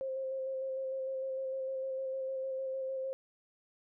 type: tone with vibrato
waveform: sine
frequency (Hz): 529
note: C5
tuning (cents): +19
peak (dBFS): -34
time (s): 0.01-3.13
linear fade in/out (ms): 0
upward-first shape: square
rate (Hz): 6.6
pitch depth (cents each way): 14
effects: none